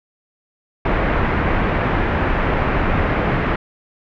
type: low-pass noise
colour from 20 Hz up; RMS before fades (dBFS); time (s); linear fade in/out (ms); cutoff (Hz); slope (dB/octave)
pink; -18; 0.85-3.56; 5; 2200; 24
effects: none